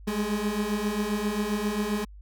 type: beating tone pair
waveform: 30% pulse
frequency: 203.9 / 211.4 Hz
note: G#3 / G#3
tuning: -32 / +31 cents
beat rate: 7.5 Hz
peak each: -28 / -25 dBFS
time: 0.07-2.05 s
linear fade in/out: 10 ms
effects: added 50 Hz sine -43 dBFS peak until 2.21 s